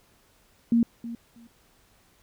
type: tone with echo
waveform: sine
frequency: 233.1 Hz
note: A#3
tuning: in tune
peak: -17 dBFS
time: 0.72-0.83 s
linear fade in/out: 2 ms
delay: 320 ms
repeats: 2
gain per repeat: -15 dB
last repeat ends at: 1.47 s
effects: pink hiss -62 dBFS RMS until 2.22 s